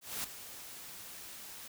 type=noise with ADSR envelope; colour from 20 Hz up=white; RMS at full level=-36 dBFS; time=0.01-1.68 s; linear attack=230 ms; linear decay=7 ms; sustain=-12 dB; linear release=6 ms; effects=none